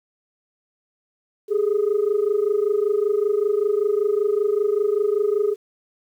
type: tone pair together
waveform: sine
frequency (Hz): 402.5 / 427.7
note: G4 / A4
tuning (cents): +46 / -49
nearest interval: minor second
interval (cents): 105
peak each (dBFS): -19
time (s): 1.48-5.56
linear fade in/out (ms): 50
effects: tanh soft clip ceiling -13 dBFS + 9-bit